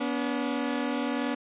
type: tone pair together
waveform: sawtooth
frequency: 244 / 285 Hz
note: B3 / C#4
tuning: -21 / +48 cents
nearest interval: minor third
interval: 269 cents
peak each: -26 dBFS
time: 0-1.35 s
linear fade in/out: 10 ms
effects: resampled to 8000 Hz